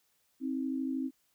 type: tone pair together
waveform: sine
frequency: 264.1 / 316.9 Hz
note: C4 / D#4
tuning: +16 / +32 cents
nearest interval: minor third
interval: 316 cents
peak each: -32 / -37 dBFS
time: 0.4-1.11 s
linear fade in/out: 50 ms
effects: white hiss -73 dBFS RMS until 1.34 s